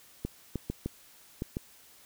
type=clicks; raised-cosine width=3 ms; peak=-19 dBFS; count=6; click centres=0.25 / 0.557 / 0.7 / 0.86 / 1.421 / 1.569 s; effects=white hiss -57 dBFS RMS until 2.05 s